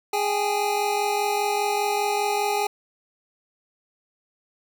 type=tone cluster; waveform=square; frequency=412.3 / 797 / 842 Hz; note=G#4 / G5 / G#5; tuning=-13 / +28 / +24 cents; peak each=-27 dBFS; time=0.13-2.67 s; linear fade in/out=5 ms; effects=9-bit